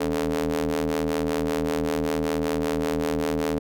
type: ring-modulated tone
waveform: sawtooth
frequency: 79.2 Hz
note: D#2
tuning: 31 cents sharp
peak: -16 dBFS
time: 0-3.59 s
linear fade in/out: 10 ms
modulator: 359 Hz
effects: none